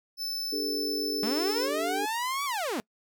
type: tone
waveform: 45% pulse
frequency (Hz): 5274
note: E8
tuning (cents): 0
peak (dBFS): -31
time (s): 0.17-1.69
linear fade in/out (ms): 50
type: chord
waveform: sine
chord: D suspended fourth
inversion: none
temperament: equal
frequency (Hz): 293.7 / 392 / 440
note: D4 / G4 / A4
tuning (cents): 0 / 0 / 0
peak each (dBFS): -34 / -35 / -34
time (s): 0.52-2.06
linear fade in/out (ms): 10
type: linear two-way sweep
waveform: sawtooth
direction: up then down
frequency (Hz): 198.3 to 1158 to 198.3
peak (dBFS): -25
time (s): 1.23-2.8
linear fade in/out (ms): 0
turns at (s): 2.45
effects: noise-tail reverb RT60 0.1 s tail -25 dB re dry